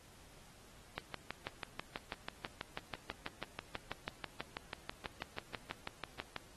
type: click train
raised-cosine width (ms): 0.3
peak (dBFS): -23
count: 34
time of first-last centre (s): 0.98-6.363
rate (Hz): 6.13
effects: pink hiss -61 dBFS RMS until 6.56 s + AAC 32 kbps